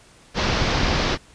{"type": "low-pass noise", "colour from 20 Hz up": "pink", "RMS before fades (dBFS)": -21, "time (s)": [0.34, 1.18], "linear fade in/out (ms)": 50, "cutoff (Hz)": 5700, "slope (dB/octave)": 48, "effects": ["pink hiss -51 dBFS RMS until 1.34 s", "resampled to 22050 Hz"]}